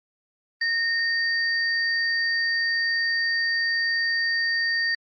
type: tone pair together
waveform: sine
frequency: 1843 / 4644 Hz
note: A#6 / D8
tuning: -20 / -20 cents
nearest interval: octave + major third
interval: 1600 cents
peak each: -22 / -28 dBFS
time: 0.61-4.95 s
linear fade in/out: 5 ms
effects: Opus 32 kbps